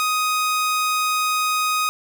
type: tone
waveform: sawtooth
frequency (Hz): 1250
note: D#6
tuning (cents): +8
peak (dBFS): -15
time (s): 0-1.89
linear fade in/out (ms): 0
effects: none